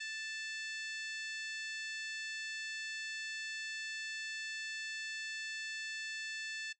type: harmonic tone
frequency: 880 Hz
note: A5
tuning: in tune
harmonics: 2 / 3 / 4 / 5 / 6 / 7 / 8 / 9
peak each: -43 / -46 / -49 / -50 / -55 / -57 / -56 / -59 dBFS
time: 0-6.73 s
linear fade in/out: 10 ms
effects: noise-tail reverb RT60 0.1 s tail -17 dB re dry